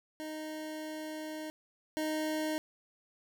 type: tone pair in turn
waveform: 25% pulse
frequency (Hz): 310.3 / 310.3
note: D#4 / D#4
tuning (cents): -5 / -5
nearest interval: unison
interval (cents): 0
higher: neither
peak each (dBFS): -35 / -28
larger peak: second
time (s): 0.2-1.5 / 1.97-2.58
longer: first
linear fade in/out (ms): 0
effects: none